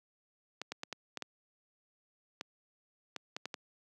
clicks, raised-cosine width 0.2 ms, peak -21 dBFS, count 11, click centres 0.616 / 0.72 / 0.834 / 0.927 / 1.173 / 1.223 / 2.411 / 3.163 / 3.365 / 3.456 / 3.542 s, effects high-pass 200 Hz 12 dB/octave

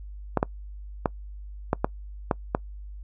clicks, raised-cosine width 1 ms, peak -7 dBFS, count 7, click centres 0.373 / 0.429 / 1.058 / 1.731 / 1.845 / 2.312 / 2.549 s, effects noise-tail reverb RT60 0.1 s tail -24 dB re dry + added 50 Hz sine -37 dBFS peak until 3.03 s

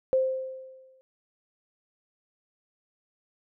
sine tone with exponential decay, 523 Hz, C5, 1 cent flat, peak -18 dBFS, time 0.13-1.01 s, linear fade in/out 0 ms, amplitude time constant 190 ms, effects none

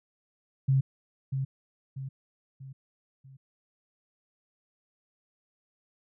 sine tone with echo, 134.3 Hz, C3, 46 cents sharp, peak -20 dBFS, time 0.68-0.81 s, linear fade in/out 10 ms, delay 640 ms, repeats 4, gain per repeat -7 dB, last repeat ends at 3.37 s, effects none

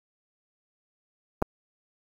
clicks, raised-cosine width 1 ms, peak -20 / -8 dBFS, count 2, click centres 1.419 / 1.424 s, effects 7-bit

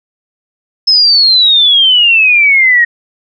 sine exponential sweep, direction down, 5220 to 1864.7 Hz, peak -4 dBFS, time 0.87-2.85 s, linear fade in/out 10 ms, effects none

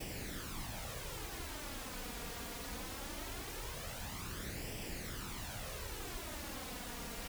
pink noise with flanger, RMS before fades -44 dBFS, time 0-7.28 s, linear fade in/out 10 ms, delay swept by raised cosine 0.37 to 4.27 ms, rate 0.21 Hz, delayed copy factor +0.6, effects none

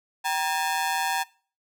sawtooth ring-modulated tone, 860 Hz, A5, 40 cents flat, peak -17 dBFS, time 0.24-1.24 s, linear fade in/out 20 ms, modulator 82.6 Hz, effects noise-tail reverb RT60 0.4 s tail -21 dB re dry

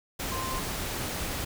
sine tone in noise, 1045 Hz, C6, 2 cents flat, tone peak -34 dBFS, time 0.31-0.6 s, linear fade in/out 10 ms, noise pink, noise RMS -33 dBFS, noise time 0.19-1.45 s, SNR -4 dB, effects none

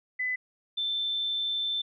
sine tone pair in turn, 2007 / 3544 Hz, B6 / A7, +27 / +12 cents, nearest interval minor seventh, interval 985 cents, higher second, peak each -27 dBFS, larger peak neither, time 0.19-0.36 / 0.77-1.82 s, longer second, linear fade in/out 10 ms, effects none

